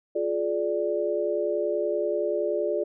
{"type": "chord", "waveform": "sine", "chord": "D diminished", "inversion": "first", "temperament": "just", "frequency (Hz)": [352.4, 422.9, 587.3], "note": ["F4", "Ab4", "D5"], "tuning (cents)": [16, 31, 0], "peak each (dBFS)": [-29, -28, -27], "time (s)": [0.15, 2.84], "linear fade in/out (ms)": 10, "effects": []}